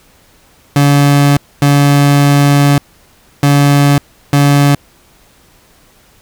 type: tone bursts at uneven times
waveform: 30% pulse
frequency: 142.7 Hz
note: D3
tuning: 49 cents flat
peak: -3 dBFS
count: 4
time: 0.76-1.37 / 1.62-2.78 / 3.43-3.98 / 4.33-4.75 s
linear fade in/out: 2 ms
effects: pink hiss -47 dBFS RMS until 6.21 s